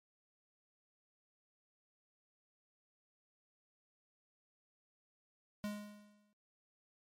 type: tone with exponential decay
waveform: square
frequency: 207.7 Hz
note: G#3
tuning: in tune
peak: -37 dBFS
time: 5.64-6.33 s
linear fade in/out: 0 ms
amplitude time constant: 150 ms
effects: MP3 64 kbps